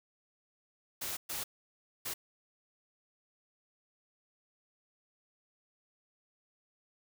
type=noise bursts at uneven times; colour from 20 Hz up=white; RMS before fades=-38 dBFS; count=3; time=1.01-1.17 / 1.29-1.44 / 2.05-2.14 s; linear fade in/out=10 ms; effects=none